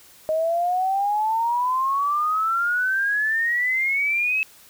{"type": "exponential sweep", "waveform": "sine", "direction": "up", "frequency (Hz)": [622.3, 2600], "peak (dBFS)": -19, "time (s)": [0.29, 4.43], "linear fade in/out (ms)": 0, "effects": ["white hiss -50 dBFS RMS until 4.69 s"]}